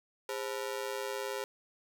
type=ring-modulated tone; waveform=sawtooth; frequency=467 Hz; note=A#4; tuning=3 cents sharp; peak=-28 dBFS; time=0.29-1.44 s; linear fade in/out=0 ms; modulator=59.5 Hz; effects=none